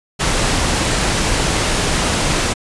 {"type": "low-pass noise", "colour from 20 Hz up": "pink", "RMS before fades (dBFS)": -17, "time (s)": [0.19, 2.54], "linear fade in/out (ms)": 20, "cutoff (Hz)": 10000, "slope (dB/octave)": 24, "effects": ["resampled to 24000 Hz"]}